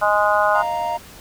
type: harmonic tone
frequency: 207.7 Hz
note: G#3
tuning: in tune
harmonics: 3 / 4 / 5 / 6 / 7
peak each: -19 / -20 / -21 / -22 / -22 dBFS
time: 0.01-0.63 s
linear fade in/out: 20 ms
type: chord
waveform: triangle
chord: Eb suspended second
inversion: none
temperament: equal with one note detuned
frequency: 618 / 698.5 / 932.3 Hz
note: Eb5 / F5 / Bb5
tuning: -12 / 0 / 0 cents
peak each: -27 / -23 / -21 dBFS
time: 0.54-0.98 s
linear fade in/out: 20 ms
effects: pink hiss -42 dBFS RMS until 1.2 s